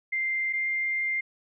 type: tone pair in turn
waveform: sine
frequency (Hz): 2093 / 2102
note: C7 / C7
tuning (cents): 0 / +7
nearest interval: unison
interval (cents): 7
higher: second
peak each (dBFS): -25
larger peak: neither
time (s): 0.12-0.53 / 0.53-1.21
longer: second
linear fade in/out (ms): 10
effects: none